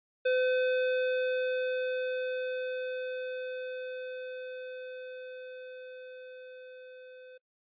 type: tone with level ramp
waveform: square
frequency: 509 Hz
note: C5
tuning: 48 cents flat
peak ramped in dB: -25 to -49 dBFS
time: 0.25-7.38 s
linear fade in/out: 10 ms
effects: noise-tail reverb RT60 0.1 s tail -26 dB re dry + resampled to 8000 Hz